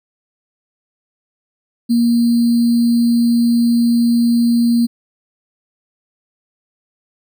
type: tone with sample-and-hold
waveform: sine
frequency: 235.7 Hz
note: A#3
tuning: 19 cents sharp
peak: -10 dBFS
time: 1.89-4.87 s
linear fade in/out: 20 ms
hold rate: 4410 Hz
effects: none